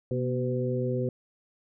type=harmonic tone with a mistuned harmonic; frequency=126.4 Hz; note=B2; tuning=41 cents sharp; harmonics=1 / 2 / 3 / 4; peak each=-29 / -33 / -32 / -32 dBFS; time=0.11-1.09 s; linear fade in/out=2 ms; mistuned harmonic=2; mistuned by=-60 cents; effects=none